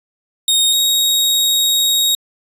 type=tone pair in turn; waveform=sawtooth; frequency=3721 / 3769 Hz; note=A#7 / A#7; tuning=-4 / +18 cents; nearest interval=unison; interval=22 cents; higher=second; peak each=-8 / -9 dBFS; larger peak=first; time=0.48-0.73 / 0.73-2.15 s; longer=second; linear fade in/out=2 ms; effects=resampled to 32000 Hz